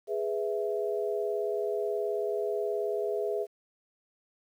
sine chord, E major, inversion first, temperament equal, 415.3 / 493.9 / 659.3 Hz, G#4 / B4 / E5, 0 / 0 / 0 cents, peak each -30 / -35 / -34 dBFS, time 0.07-3.47 s, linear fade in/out 50 ms, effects 10-bit

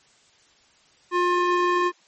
square tone with band-pass filter, 355 Hz, F4, 28 cents sharp, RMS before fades -21 dBFS, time 1.11-1.92 s, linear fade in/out 50 ms, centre 1100 Hz, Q 1.1, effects white hiss -58 dBFS RMS until 2.07 s + MP3 32 kbps

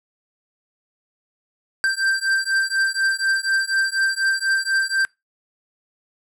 square beating tone pair, 1568 / 1572.1 Hz, G6 / G6, 0 / +5 cents, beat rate 4.1 Hz, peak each -22 dBFS, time 1.84-5.05 s, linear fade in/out 0 ms, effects noise-tail reverb RT60 0.2 s tail -24 dB re dry + low-pass 9000 Hz 12 dB/octave

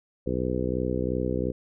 harmonic tone, 62.8 Hz, B1, 30 cents sharp, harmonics 1 / 2 / 3 / 4 / 5 / 6 / 7 / 8, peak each -33 / -33 / -33 / -33 / -33 / -33 / -33 / -33 dBFS, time 0.26-1.52 s, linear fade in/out 10 ms, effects none

